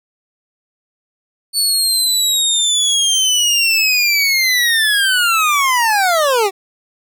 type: linear sweep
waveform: 25% pulse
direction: down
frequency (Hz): 4480 to 370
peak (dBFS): -8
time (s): 1.53-6.51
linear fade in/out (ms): 50
effects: none